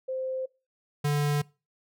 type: tone pair in turn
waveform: sine / square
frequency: 521 / 146.2 Hz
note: C5 / D3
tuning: -7 / -7 cents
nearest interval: octave + minor seventh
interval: 2200 cents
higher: first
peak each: -29 / -24 dBFS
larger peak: second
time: 0.08-0.46 / 1.04-1.42 s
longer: neither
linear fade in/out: 10 ms
effects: noise-tail reverb RT60 0.3 s tail -23 dB re dry